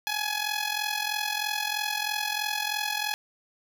10% pulse tone with amplitude modulation, 841 Hz, G#5, 22 cents sharp, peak -16 dBFS, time 0.07-3.14 s, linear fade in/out 0 ms, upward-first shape sine, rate 43.1 Hz, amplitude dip 70%, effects none

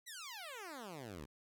10% pulse exponential sweep, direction down, 2035 to 65.41 Hz, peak -38 dBFS, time 0.06-1.26 s, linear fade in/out 20 ms, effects none

